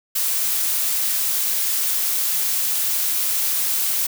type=noise; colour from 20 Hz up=blue; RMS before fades=-21 dBFS; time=0.15-4.07 s; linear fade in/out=10 ms; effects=none